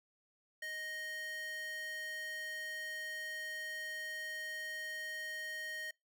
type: tone with high-pass filter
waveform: square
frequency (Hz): 622.3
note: D#5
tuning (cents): 0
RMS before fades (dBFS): -43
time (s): 0.62-5.91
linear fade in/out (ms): 5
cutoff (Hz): 1500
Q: 8.1
effects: noise-tail reverb RT60 0.2 s tail -25 dB re dry